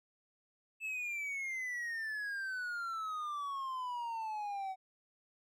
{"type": "exponential sweep", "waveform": "triangle", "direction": "down", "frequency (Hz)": [2637, 750], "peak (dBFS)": -35, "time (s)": [0.8, 4.76], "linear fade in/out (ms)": 50, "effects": []}